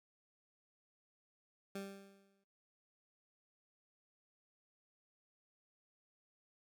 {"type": "tone with exponential decay", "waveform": "20% pulse", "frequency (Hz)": 196.8, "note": "G3", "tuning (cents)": 7, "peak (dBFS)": -36, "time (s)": [1.75, 2.44], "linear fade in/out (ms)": 5, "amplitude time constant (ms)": 150, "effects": ["noise-tail reverb RT60 0.3 s tail -19 dB re dry"]}